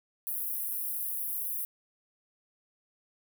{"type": "high-pass noise", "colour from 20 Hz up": "pink", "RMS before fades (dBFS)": -34, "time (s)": [0.27, 1.65], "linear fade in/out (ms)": 0, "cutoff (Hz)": 11000, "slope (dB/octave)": 48, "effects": []}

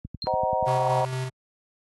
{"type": "click train", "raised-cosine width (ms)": 5, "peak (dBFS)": -22, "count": 7, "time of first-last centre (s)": [0.05, 0.627], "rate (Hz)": 10.4}
{"type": "tone with exponential decay", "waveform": "sine", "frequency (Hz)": 4186, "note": "C8", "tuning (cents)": 0, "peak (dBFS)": -26, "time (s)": [0.22, 0.34], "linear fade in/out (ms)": 1, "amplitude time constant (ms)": 24}
{"type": "chord", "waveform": "sine", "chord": "C half-diminished seventh", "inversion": "none", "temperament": "just", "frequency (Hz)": [523.3, 627.9, 753.5, 941.9], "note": ["C5", "Eb5", "Gb5", "Bb5"], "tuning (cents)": [0, 16, 31, 18], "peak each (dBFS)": [-28, -28, -27, -27], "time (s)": [0.27, 1.05], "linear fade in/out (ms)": 0}
{"type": "tone with tremolo", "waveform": "square", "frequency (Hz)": 129.3, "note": "C3", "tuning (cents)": -20, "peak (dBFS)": -27, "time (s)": [0.66, 1.3], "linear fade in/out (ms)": 20, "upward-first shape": "square", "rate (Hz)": 4.3, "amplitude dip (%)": 30}
{"effects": ["high-pass 60 Hz 12 dB/octave", "AAC 32 kbps"]}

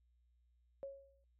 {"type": "tone with exponential decay", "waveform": "sine", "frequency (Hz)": 550, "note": "C#5", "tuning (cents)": -14, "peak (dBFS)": -40, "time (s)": [0.83, 1.24], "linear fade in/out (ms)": 0, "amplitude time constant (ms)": 89, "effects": ["noise-tail reverb RT60 0.1 s tail -22 dB re dry", "added 60 Hz sine -70 dBFS peak until 1.39 s"]}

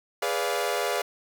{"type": "chord", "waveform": "sawtooth", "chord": "G# diminished seventh", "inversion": "none", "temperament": "equal with one note detuned", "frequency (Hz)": [415.3, 493.9, 578.9, 698.5], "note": ["G#4", "B4", "D5", "F5"], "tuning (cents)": [0, 0, -25, 0], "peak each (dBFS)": -27, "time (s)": [0.22, 1.02], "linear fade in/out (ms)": 5, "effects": []}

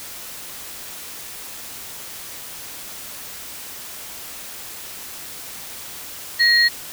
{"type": "tone pair together", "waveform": "sine", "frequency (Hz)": [1892, 4276], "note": ["A#6", "C8"], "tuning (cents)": [25, 37], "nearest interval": "octave + major second", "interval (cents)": 1412, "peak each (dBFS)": [-14, -16], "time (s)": [6.39, 6.69], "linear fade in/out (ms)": 20, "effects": ["white hiss -35 dBFS RMS until 6.92 s"]}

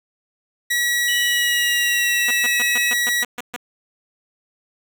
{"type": "tone", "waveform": "sawtooth", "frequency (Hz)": 1926, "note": "B6", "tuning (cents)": -44, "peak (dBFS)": -14, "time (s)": [0.7, 3.24], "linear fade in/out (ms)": 10}
{"type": "tone with pitch glide", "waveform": "sine", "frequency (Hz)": [2960, 2577], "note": ["F#7", "E7"], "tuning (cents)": [0, -40], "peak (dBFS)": -23, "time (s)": [1.08, 2.93], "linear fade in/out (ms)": 5, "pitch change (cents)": -240, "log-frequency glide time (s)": [1.25, 2.62]}
{"type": "tone bursts", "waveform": "5% pulse", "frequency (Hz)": 243.9, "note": "B3", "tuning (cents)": -21, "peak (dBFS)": -15, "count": 9, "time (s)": [2.28, 3.563], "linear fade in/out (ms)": 2, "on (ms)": 27, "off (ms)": 130}
{"effects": []}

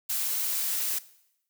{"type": "noise", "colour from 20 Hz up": "blue", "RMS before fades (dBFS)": -29, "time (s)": [0.09, 0.99], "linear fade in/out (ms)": 10, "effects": ["noise-tail reverb RT60 0.8 s tail -18 dB re dry"]}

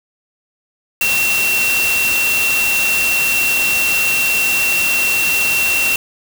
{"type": "tone in noise", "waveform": "sine", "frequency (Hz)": 2722, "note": "F7", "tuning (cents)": -45, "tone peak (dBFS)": -14, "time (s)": [1.01, 5.96], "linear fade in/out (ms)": 2, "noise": "white", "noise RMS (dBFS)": -20, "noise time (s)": [1.01, 5.96], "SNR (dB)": 3, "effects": []}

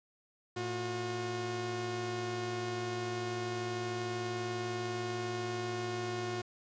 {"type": "tone pair together", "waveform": "sawtooth", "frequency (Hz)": [113.25, 360], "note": ["A#2", "F#4"], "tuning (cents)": [-50, -47], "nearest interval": "octave + minor sixth", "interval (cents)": 2003, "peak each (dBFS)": [-36, -32], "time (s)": [0.56, 6.42], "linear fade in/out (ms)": 10, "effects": ["resampled to 16000 Hz", "9-bit"]}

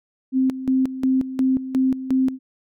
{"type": "tone with tremolo", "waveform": "sine", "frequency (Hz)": 261.6, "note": "C4", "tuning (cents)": 0, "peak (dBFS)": -15, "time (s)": [0.32, 2.39], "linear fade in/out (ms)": 50, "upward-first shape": "square", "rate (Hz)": 2.8, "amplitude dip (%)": 75, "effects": []}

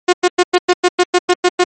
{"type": "tone bursts", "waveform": "sawtooth", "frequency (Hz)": 359.1, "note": "F4", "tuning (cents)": 48, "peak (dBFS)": -4, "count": 11, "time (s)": [0.08, 1.641], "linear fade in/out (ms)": 10, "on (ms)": 51, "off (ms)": 100, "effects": ["MP3 32 kbps"]}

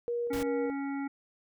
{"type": "tone with tremolo", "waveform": "sine", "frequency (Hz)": 475.8, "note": "A#4", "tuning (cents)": 35, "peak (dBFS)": -29, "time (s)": [0.08, 0.7], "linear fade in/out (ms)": 0, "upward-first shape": "square", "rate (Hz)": 2.6, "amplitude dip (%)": 25}
{"type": "harmonic tone", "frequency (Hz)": 277.7, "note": "C#4", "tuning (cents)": 3, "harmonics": [1, 3, 5, 7, 8], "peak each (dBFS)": [-32, -42, -46, -49, -50], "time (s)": [0.3, 1.08], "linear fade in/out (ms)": 10}
{"type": "noise", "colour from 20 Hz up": "pink", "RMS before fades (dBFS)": -40, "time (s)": [0.33, 0.43], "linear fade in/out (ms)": 2}
{"effects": []}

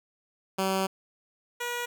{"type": "tone pair in turn", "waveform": "10% pulse", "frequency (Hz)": [191.3, 482], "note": ["G3", "B4"], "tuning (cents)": [-42, -42], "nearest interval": "octave + major third", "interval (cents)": 1600, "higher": "second", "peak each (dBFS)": [-17, -22], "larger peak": "first", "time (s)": [[0.58, 0.87], [1.6, 1.86]], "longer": "first", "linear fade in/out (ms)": 10, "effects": []}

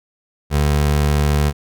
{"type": "tone", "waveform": "25% pulse", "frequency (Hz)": 73.42, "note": "D2", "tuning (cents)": 0, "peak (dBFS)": -10, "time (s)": [0.5, 1.53], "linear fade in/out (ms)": 50, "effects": []}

